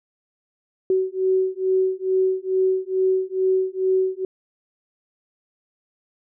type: beating tone pair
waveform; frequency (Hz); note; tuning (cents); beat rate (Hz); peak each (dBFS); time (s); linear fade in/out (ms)
sine; 375.3 / 377.6; F#4 / F#4; +25 / +35; 2.3; -21 / -21; 0.9-4.25; 2
effects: none